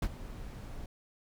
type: noise with ADSR envelope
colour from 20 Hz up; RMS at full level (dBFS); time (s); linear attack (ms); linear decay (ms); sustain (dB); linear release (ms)
brown; -27; 0.02-0.86; 6; 51; -16; 4
effects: none